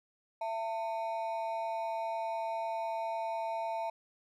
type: ring-modulated tone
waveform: triangle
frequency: 784 Hz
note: G5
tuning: in tune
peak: -28 dBFS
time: 0.41-3.9 s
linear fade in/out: 5 ms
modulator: 115 Hz
effects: none